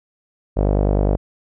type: tone with low-pass filter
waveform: sawtooth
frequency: 49.92 Hz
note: G1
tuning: 32 cents sharp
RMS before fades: -17 dBFS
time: 0.56-1.17 s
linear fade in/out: 20 ms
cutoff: 590 Hz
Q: 2.3
effects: none